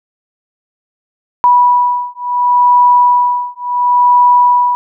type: beating tone pair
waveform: sine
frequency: 979 / 979.71 Hz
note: B5 / B5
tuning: -15 / -14 cents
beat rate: 0.71 Hz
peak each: -10 dBFS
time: 1.44-4.75 s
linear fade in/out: 0 ms
effects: none